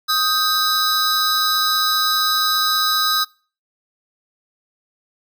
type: tone cluster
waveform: square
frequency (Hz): 1251 / 1571 / 3959 / 5070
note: D#6 / G6 / B7 / D#8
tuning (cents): +9 / +3 / +3 / +32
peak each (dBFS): -20 / -27 / -21 / -23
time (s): 0.08-3.25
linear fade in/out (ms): 20
effects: noise-tail reverb RT60 0.4 s tail -25 dB re dry